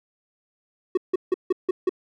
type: tone bursts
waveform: triangle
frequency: 370 Hz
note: F#4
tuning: in tune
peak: -15 dBFS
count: 6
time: 0.95-1.894 s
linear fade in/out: 5 ms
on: 24 ms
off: 160 ms
effects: none